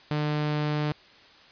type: tone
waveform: sawtooth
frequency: 149.9 Hz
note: D3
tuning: 36 cents sharp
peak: -21 dBFS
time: 0.11-0.92 s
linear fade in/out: 0 ms
effects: white hiss -53 dBFS RMS until 1.51 s + resampled to 11025 Hz

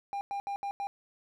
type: tone bursts at uneven times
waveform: triangle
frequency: 801 Hz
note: G5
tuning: 37 cents sharp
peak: -30 dBFS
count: 5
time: 0.13-0.21 / 0.31-0.4 / 0.47-0.56 / 0.63-0.71 / 0.8-0.87 s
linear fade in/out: 0 ms
effects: none

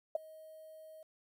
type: tone with ADSR envelope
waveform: sine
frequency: 630 Hz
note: D#5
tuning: 21 cents sharp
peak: -26 dBFS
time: 0.15-1.03 s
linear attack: 4 ms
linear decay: 13 ms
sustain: -24 dB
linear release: 4 ms
effects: 11-bit

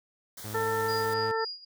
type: band-stop noise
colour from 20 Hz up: white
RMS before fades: -43 dBFS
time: 0.37-1.14 s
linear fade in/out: 5 ms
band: 2200 to 3100 Hz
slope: 96 dB/octave
type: tone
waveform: sawtooth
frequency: 107.4 Hz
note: A2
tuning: 41 cents flat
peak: -33 dBFS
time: 0.44-1.32 s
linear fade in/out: 10 ms
type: harmonic tone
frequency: 447.3 Hz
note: A4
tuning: 28 cents sharp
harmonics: 1 / 2 / 3 / 4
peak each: -29 / -32 / -34 / -35 dBFS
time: 0.54-1.45 s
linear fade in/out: 10 ms
type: tone with tremolo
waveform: sine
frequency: 4859 Hz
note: D#8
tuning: 42 cents flat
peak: -33 dBFS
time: 0.88-1.65 s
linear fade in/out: 10 ms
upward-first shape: sine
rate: 3.8 Hz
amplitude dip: 85%
effects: none

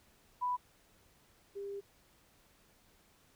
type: tone pair in turn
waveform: sine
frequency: 990 / 399.5 Hz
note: B5 / G4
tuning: +4 / +33 cents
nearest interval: octave + major third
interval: 1571 cents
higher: first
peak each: -31 / -39 dBFS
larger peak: first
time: 0.41-0.57 / 1.55-1.81 s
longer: second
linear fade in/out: 20 ms
effects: pink hiss -67 dBFS RMS until 3.35 s

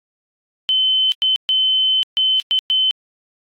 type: tone bursts at uneven times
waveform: sine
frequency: 3060 Hz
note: G7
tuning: 42 cents flat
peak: -13 dBFS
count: 6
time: 0.69-1.12 / 1.22-1.36 / 1.49-2.03 / 2.17-2.4 / 2.51-2.59 / 2.7-2.91 s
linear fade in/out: 0 ms
effects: AAC 48 kbps

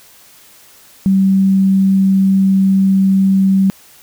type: tone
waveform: sine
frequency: 192.7 Hz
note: G3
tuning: 29 cents flat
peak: -8 dBFS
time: 1.06-3.7 s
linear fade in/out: 0 ms
effects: white hiss -44 dBFS RMS until 4.02 s

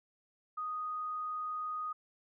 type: tone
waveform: sine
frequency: 1243 Hz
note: D#6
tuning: 2 cents flat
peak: -35 dBFS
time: 0.57-1.93 s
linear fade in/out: 10 ms
effects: none

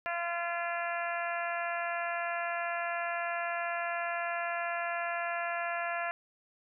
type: harmonic tone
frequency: 343 Hz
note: F4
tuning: 31 cents flat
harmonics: 2 / 3 / 4 / 5 / 6 / 7 / 8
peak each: -35 / -41 / -39 / -38 / -44 / -43 / -45 dBFS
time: 0.06-6.11 s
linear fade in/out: 0 ms
effects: none

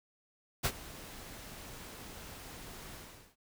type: noise with ADSR envelope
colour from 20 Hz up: pink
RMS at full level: -29 dBFS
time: 0.63-3.36 s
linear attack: 24 ms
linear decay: 57 ms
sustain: -19 dB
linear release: 410 ms
effects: none

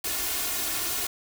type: noise with comb filter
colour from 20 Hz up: white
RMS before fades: -29 dBFS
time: 0.04-1.07 s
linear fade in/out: 5 ms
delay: 2.8 ms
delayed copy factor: +0.8
effects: none

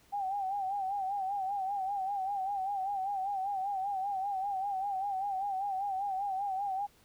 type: tone with vibrato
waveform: sine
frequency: 784 Hz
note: G5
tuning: in tune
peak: -31 dBFS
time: 0.12-6.87 s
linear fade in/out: 20 ms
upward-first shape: sine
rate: 5.1 Hz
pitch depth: 77 cents each way
effects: pink hiss -64 dBFS RMS until 7.04 s

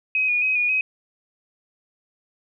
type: tone with vibrato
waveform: sine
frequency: 2489 Hz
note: D#7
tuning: in tune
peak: -18 dBFS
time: 0.15-0.81 s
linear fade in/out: 2 ms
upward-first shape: square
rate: 3.7 Hz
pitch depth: 29 cents each way
effects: none

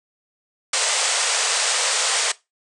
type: band-pass noise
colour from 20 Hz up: white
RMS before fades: -21 dBFS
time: 0.73-2.32 s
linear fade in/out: 5 ms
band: 430 to 9100 Hz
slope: 96 dB/octave
effects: noise-tail reverb RT60 0.2 s tail -18 dB re dry

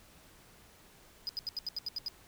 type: tone bursts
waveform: triangle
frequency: 4978 Hz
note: D#8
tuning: in tune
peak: -32 dBFS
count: 9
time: 1.27-2.083 s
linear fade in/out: 0 ms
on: 21 ms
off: 78 ms
effects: pink hiss -59 dBFS RMS until 2.27 s

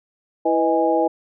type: harmonic tone with a mistuned harmonic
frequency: 164.81 Hz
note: E3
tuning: in tune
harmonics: 2 / 3 / 4 / 5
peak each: -21 / -21 / -21 / -21 dBFS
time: 0.45-1.08 s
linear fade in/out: 10 ms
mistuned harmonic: 4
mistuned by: -80 cents
effects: none

